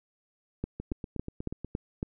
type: two click trains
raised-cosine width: 3 ms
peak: -23 / -18 dBFS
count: 8 / 6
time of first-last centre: 0.8-1.646 / 0.64-2.029 s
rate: 8.27 / 3.6 Hz
effects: none